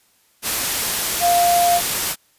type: tone in noise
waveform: sine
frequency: 698.5 Hz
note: F5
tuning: in tune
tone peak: -13 dBFS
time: 1.2-1.81 s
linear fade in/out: 50 ms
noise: white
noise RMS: -21 dBFS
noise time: 0.42-2.16 s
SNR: +5 dB
effects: white hiss -59 dBFS RMS until 2.38 s + resampled to 32000 Hz